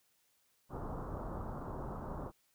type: low-pass noise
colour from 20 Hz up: pink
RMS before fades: -42 dBFS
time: 0.69-2.32 s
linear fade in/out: 50 ms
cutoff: 1300 Hz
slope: 48 dB/octave
effects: white hiss -74 dBFS RMS until 2.54 s